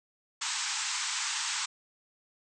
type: band-pass noise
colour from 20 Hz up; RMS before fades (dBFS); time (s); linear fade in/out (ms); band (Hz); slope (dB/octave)
white; -33; 0.41-1.66; 10; 830 to 8200; 96
effects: none